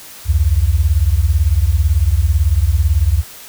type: beating tone pair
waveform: sine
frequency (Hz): 66.9 / 84.9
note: C2 / F2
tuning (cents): +39 / -48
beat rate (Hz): 18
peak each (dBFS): -13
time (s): 0.25-3.24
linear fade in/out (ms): 50
effects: white hiss -36 dBFS RMS until 3.48 s